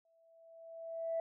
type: tone with exponential growth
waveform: sine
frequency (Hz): 659.3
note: E5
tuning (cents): 0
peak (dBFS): -31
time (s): 0.05-1.2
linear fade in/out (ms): 2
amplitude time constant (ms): 250
effects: tanh soft clip ceiling -27 dBFS